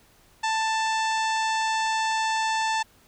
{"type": "harmonic tone with a mistuned harmonic", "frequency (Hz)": 884, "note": "A5", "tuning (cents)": 8, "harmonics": [1, 2, 3, 4, 5, 6, 7, 8, 9], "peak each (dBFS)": [-24, -30, -34, -36, -38, -40, -41, -42, -43], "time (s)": [0.43, 2.83], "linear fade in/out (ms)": 10, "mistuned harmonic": 8, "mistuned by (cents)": -16, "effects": ["pink hiss -58 dBFS RMS until 3.07 s"]}